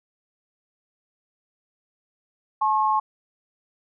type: tone pair together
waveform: sine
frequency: 861 / 1081.8 Hz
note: A5 / C#6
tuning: -38 / -43 cents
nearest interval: major third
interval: 395 cents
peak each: -21 dBFS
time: 2.61-3 s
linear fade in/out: 10 ms
effects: none